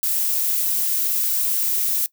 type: noise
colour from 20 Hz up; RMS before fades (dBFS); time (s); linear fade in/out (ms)
violet; -21; 0.03-2.06; 0
effects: noise-tail reverb RT60 0.1 s tail -20 dB re dry